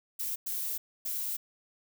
violet noise bursts at uneven times, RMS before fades -34 dBFS, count 3, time 0.19-0.36 / 0.46-0.78 / 1.05-1.37 s, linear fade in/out 10 ms, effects none

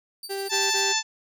sawtooth tone with tremolo, 4619 Hz, D8, 30 cents flat, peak -30 dBFS, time 0.23-0.84 s, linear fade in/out 2 ms, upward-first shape triangle, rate 13 Hz, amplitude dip 80%
35% pulse tone bursts, 392.2 Hz, G4, 1 cent sharp, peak -27 dBFS, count 3, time 0.29-0.934 s, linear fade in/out 20 ms, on 200 ms, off 22 ms
harmonic tone, 880 Hz, A5, in tune, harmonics 1 / 2 / 3 / 4 / 5 / 6 / 7 / 8, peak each -30 / -30 / -30 / -30 / -30 / -30 / -30 / -30 dBFS, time 0.49-1.03 s, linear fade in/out 50 ms
effects none

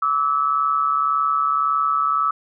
sine tone pair together, 1158.2 / 1300 Hz, D6 / E6, -24 / -24 cents, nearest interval major second, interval 200 cents, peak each -22 / -18 dBFS, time 0.02-2.31 s, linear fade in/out 5 ms, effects none

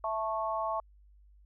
harmonic tone, 220 Hz, A3, in tune, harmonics 3 / 4 / 5, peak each -34 / -35 / -34 dBFS, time 0.04-0.8 s, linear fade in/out 2 ms, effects added 50 Hz sine -56 dBFS peak until 1.45 s

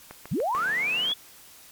click train, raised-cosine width 0.5 ms, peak -24 dBFS, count 5, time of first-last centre 0.11-0.694 s, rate 6.85 Hz
sine linear sweep, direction up, 98 to 3459 Hz, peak -23 dBFS, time 0.31-1.14 s, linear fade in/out 10 ms
5% pulse chord, B half-diminished seventh, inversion first, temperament equal, 146.83 / 174.61 / 220 / 246.9 Hz, D3 / F3 / A3 / B3, 0 / 0 / 0 / 0 cents, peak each -33 dBFS, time 0.55-1.12 s, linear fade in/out 0 ms
effects white hiss -50 dBFS RMS until 1.71 s + MP3 96 kbps

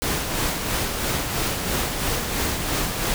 pink noise with tremolo, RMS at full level -23 dBFS, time 0.02-3.14 s, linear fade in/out 0 ms, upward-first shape sine, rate 3 Hz, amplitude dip 40%, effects none

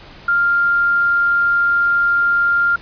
sine tone, 1396.9 Hz, F6, in tune, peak -12 dBFS, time 0.28-2.76 s, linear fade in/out 5 ms, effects pink hiss -40 dBFS RMS until 2.81 s + resampled to 11025 Hz

